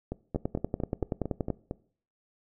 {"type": "two click trains", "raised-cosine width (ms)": 2, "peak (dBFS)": [-19, -15], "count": [8, 13], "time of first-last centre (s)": [[0.12, 1.711], [0.36, 1.503]], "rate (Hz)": [4.4, 10.5], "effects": ["noise-tail reverb RT60 0.5 s tail -21 dB re dry"]}